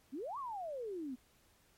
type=exponential two-way sweep; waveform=sine; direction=up then down; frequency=240.2 to 1167 to 240.2 Hz; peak=-39 dBFS; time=0.12-1.16 s; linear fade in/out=20 ms; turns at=0.38 s; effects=pink hiss -69 dBFS RMS until 1.77 s + MP3 64 kbps